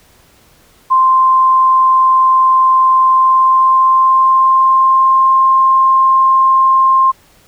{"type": "tone with pitch glide", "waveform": "sine", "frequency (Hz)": [1045, 1057.8], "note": ["C6", "C6"], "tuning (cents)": [-2, 19], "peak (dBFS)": -6, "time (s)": [0.9, 7.12], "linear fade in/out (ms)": 20, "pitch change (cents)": 21, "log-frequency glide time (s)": [3.05, 5.35], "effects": ["pink hiss -48 dBFS RMS until 7.47 s"]}